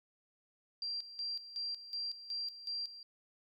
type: tone with tremolo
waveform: sine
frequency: 4733 Hz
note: D8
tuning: 13 cents sharp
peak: -36 dBFS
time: 0.82-3.03 s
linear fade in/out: 2 ms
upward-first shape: square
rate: 2.7 Hz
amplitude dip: 75%
effects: 13-bit